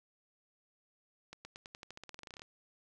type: accelerating click train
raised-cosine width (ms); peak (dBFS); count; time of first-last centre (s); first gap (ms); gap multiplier
0.2; -30; 19; 1.33-2.419; 120; 0.91
effects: none

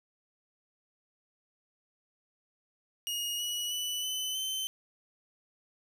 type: tone with pitch steps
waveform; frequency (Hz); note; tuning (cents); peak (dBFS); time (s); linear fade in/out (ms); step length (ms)
sawtooth; 2872 / 2922 / 2973 / 3025 / 3078; F7 / F#7 / F#7 / F#7 / G7; +48 / -22 / +8 / +38 / -32; -29; 3.07-4.67; 0; 320
effects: none

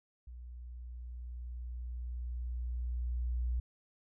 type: tone with level ramp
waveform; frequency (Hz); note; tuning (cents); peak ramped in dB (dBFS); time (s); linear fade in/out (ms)
sine; 60.6; B1; -32; -45 to -30; 0.27-3.6; 5
effects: none

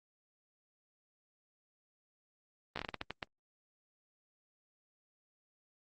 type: slowing click train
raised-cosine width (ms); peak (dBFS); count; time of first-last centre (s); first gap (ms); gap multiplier
0.3; -21; 10; 2.76-3.228; 14; 1.31
effects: Opus 24 kbps

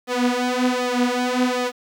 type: tone with flanger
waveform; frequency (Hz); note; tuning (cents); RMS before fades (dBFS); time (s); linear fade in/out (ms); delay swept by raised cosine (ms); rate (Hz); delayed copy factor
sawtooth; 248.5; B3; +11; -21; 0.07-1.72; 50; 1.6 to 6.8; 1.3; +0.85
effects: low-pass 7000 Hz 12 dB/octave + 8-bit

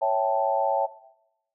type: chord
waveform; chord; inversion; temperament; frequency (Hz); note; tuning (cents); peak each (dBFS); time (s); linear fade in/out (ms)
sine; A dominant seventh; first; equal; 554.4 / 659.3 / 784 / 880; C#5 / E5 / G5 / A5; 0 / 0 / 0 / 0; -26; 0.01-0.87; 20
effects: noise-tail reverb RT60 0.8 s tail -17 dB re dry

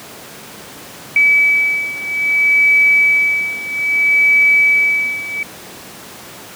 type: beating tone pair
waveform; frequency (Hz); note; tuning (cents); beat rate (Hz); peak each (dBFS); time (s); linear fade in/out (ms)
sine; 2291 / 2291.61; D7 / D7; -44 / -43; 0.61; -15 / -12; 1.16-5.43; 2
effects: pink hiss -34 dBFS RMS until 6.55 s + high-pass 150 Hz 12 dB/octave

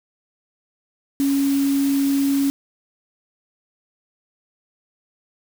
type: tone in noise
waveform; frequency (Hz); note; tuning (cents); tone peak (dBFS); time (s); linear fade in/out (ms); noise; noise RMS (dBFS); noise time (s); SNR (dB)
sine; 277.2; C#4; 0; -16; 1.2-2.5; 0; white; -33; 1.2-2.5; +14
effects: none

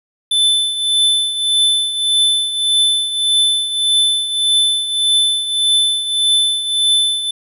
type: tone with tremolo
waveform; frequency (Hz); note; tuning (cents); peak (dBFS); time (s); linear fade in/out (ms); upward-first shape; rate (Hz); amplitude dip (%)
square; 3520; A7; 0; -10; 0.31-7.31; 5; triangle; 1.7; 70
effects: resampled to 32000 Hz + 8-bit

